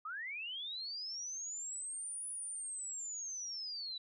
sine linear two-way sweep, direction up then down, 1200 to 9900 to 3898 Hz, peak -40 dBFS, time 0.05-3.98 s, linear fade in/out 5 ms, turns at 2.28 s, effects none

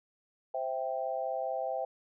sine chord, C major, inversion none, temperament equal, 523.3 / 659.3 / 784 Hz, C5 / E5 / G5, 0 / 0 / 0 cents, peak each -36 / -35 / -36 dBFS, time 0.54-1.85 s, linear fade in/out 5 ms, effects none

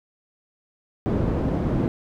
white low-pass noise, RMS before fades -23 dBFS, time 1.06-1.88 s, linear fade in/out 0 ms, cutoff 300 Hz, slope 12 dB/octave, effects none

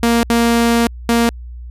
sawtooth tone bursts at uneven times, 233.6 Hz, A#3, 4 cents sharp, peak -7 dBFS, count 3, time 0.03-0.23 / 0.3-0.87 / 1.09-1.29 s, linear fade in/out 0 ms, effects added 60 Hz sine -28 dBFS peak until 1.7 s + resampled to 32000 Hz

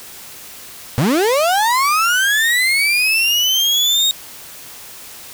35% pulse linear sweep, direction up, 110 to 3763 Hz, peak -11 dBFS, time 0.98-4.11 s, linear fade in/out 0 ms, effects white hiss -36 dBFS RMS until 5.33 s

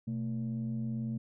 sine tone pair together, 125.3 / 223.3 Hz, B2 / A3, +25 / +26 cents, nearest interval minor seventh, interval 1001 cents, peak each -34 / -33 dBFS, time 0.07-1.18 s, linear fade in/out 10 ms, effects tanh soft clip ceiling -28 dBFS

